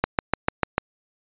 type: click train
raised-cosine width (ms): 0.5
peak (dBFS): -3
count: 6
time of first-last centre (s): 0.04-0.781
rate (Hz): 6.75
effects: resampled to 8000 Hz